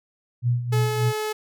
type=tone with tremolo; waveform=sine; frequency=121.2 Hz; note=B2; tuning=32 cents flat; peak=-17 dBFS; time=0.42-1.13 s; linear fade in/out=50 ms; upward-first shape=sine; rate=3.4 Hz; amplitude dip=70%
type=tone; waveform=sawtooth; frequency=429.1 Hz; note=A4; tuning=43 cents flat; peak=-21 dBFS; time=0.72-1.33 s; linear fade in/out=10 ms
effects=none